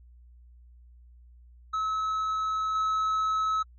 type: tone with level steps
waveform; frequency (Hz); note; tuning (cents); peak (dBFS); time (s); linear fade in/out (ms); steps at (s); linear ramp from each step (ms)
triangle; 1292; E6; -35; -24 / -22; 1.73-3.63; 10; 2.75; 2
effects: added 60 Hz sine -50 dBFS peak until 3.78 s + MP3 32 kbps